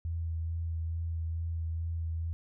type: tone with vibrato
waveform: sine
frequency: 82.41 Hz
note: E2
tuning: in tune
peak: -31 dBFS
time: 0.05-2.33 s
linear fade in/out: 0 ms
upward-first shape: sine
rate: 2.3 Hz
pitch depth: 18 cents each way
effects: none